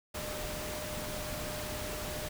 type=tone in noise; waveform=sine; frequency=606 Hz; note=D#5; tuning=46 cents flat; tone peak=-42 dBFS; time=0.14-2.29 s; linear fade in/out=10 ms; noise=pink; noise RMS=-39 dBFS; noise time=0.14-2.29 s; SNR=-6 dB; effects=none